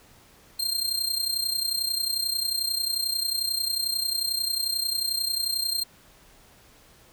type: tone with amplitude modulation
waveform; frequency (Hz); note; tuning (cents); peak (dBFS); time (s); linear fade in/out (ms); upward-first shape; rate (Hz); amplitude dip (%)
sawtooth; 4186; C8; 0; -19; 0.59-5.84; 10; sine; 31.2; 70
effects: pink hiss -55 dBFS RMS until 7.12 s